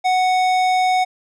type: tone with tanh clipping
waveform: sine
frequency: 740 Hz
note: F#5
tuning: in tune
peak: -16 dBFS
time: 0.04-1.05 s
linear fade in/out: 20 ms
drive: 16 dB
effects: none